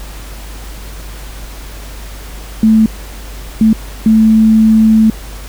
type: tone bursts at uneven times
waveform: sine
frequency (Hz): 220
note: A3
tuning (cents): 0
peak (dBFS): -4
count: 3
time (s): 2.63-2.86 / 3.61-3.73 / 4.06-5.1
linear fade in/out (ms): 2
effects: added 50 Hz sine -26 dBFS peak until 5.48 s + pink hiss -33 dBFS RMS until 5.48 s